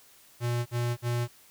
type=tone bursts; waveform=square; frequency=120 Hz; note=B2; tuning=49 cents flat; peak=-27 dBFS; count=3; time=0.4-1.28 s; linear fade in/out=50 ms; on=260 ms; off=50 ms; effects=white hiss -57 dBFS RMS until 1.5 s